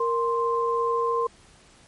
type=tone pair together; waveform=sine; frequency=466.2 / 1046.6 Hz; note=A#4 / C6; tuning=0 / 0 cents; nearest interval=octave + major second; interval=1400 cents; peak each=-24 dBFS; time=0-1.27 s; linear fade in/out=5 ms; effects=pink hiss -54 dBFS RMS until 1.87 s + MP3 48 kbps